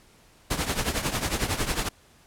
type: noise with tremolo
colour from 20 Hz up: pink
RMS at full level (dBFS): -24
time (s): 0.5-1.89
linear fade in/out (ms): 10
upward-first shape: triangle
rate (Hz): 11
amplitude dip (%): 80
effects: pink hiss -57 dBFS RMS until 2.26 s + low-pass 12000 Hz 12 dB/octave